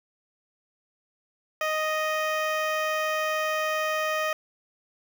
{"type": "tone with notch filter", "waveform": "15% pulse", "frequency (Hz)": 622.3, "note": "D#5", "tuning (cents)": 0, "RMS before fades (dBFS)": -27, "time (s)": [1.61, 4.33], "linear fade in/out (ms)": 2, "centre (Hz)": 8800, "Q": 0.65, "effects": []}